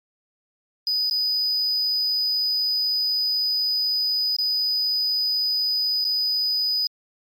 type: tone with dropouts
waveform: sine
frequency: 4978 Hz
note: D#8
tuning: in tune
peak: -17 dBFS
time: 0.87-6.87 s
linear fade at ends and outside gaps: 1 ms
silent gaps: 1.098-1.11 / 4.364-4.386 / 6.043-6.05 s
effects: tanh soft clip ceiling -19 dBFS + MP3 64 kbps